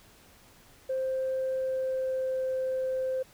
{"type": "tone with pitch glide", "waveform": "sine", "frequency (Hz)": [524, 520.4], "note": ["C5", "C5"], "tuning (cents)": [2, -9], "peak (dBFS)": -26, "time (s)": [0.89, 3.23], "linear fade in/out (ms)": 10, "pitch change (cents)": -11, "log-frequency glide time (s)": [1.4, 2.47], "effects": ["tanh soft clip ceiling -24 dBFS", "pink hiss -57 dBFS RMS until 3.33 s"]}